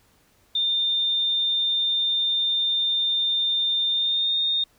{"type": "tone with pitch glide", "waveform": "sine", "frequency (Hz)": [3610, 3669], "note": ["A7", "A#7"], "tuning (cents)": [44, -28], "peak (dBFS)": -20, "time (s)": [0.55, 4.64], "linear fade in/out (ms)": 5, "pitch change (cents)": 28, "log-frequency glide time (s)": [3.9, 4.37], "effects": ["pink hiss -61 dBFS RMS until 4.78 s"]}